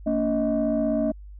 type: tone cluster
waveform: sine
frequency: 229 / 284.8 / 629 Hz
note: A#3 / C#4 / D#5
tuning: -31 / +47 / +19 cents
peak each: -24 dBFS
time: 0.06-1.12 s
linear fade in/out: 10 ms
effects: tanh soft clip ceiling -15 dBFS + added 50 Hz sine -39 dBFS peak until 1.39 s